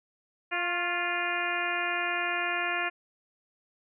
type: harmonic tone with a mistuned harmonic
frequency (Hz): 349.2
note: F4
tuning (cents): 0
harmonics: 1 / 2 / 3 / 4 / 5 / 6 / 7 / 8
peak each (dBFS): -39 / -35 / -37 / -35 / -33 / -37 / -34 / -39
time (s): 0.51-2.9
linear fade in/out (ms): 20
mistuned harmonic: 3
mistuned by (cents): +42
effects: none